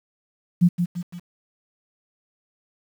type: tone with echo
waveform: sine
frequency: 175.1 Hz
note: F3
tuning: 5 cents sharp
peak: -11 dBFS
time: 0.61-0.69 s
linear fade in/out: 20 ms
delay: 170 ms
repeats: 3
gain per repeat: -7 dB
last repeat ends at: 1.2 s
effects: 8-bit